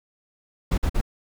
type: noise bursts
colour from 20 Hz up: brown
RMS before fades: -21 dBFS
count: 3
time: 0.71-1.013 s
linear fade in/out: 10 ms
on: 69 ms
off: 48 ms
effects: none